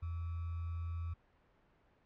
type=tone with sample-and-hold; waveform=sine; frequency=84 Hz; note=E2; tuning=33 cents sharp; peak=-37 dBFS; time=0.02-1.14 s; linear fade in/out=10 ms; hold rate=1225 Hz; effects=pink hiss -70 dBFS RMS until 2.05 s + low-pass 2000 Hz 12 dB/octave